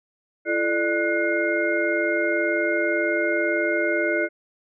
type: tone cluster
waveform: sine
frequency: 339 / 437.1 / 598 / 1473 / 2127 Hz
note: E4 / A4 / D5 / F#6 / C7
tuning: +49 / -11 / +31 / -8 / +28 cents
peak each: -25 / -30 / -25 / -26 / -27 dBFS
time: 0.45-4.29 s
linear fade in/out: 50 ms
effects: none